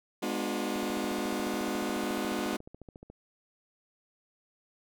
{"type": "chord", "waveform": "sawtooth", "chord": "G# diminished seventh", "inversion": "none", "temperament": "just", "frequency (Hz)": [207.7, 249.2, 299, 358.8], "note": ["G#3", "B3", "D4", "F4"], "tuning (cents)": [0, 16, 31, 47], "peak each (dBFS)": -32, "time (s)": [0.22, 2.57], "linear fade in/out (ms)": 10}
{"type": "click train", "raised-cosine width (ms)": 2, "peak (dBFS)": -33, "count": 34, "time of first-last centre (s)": [0.76, 3.1], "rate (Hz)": 14.1}
{"effects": []}